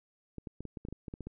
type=clicks; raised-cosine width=3 ms; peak=-28 dBFS; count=12; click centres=0.383 / 0.472 / 0.606 / 0.653 / 0.772 / 0.851 / 0.886 / 0.926 / 1.082 / 1.139 / 1.207 / 1.27 s; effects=none